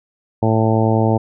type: harmonic tone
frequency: 111.1 Hz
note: A2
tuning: 17 cents sharp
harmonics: 1 / 2 / 3 / 4 / 5 / 6 / 7 / 8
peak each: -16 / -19 / -21 / -22 / -23 / -24 / -24 / -25 dBFS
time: 0.42-1.18 s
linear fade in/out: 10 ms
effects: none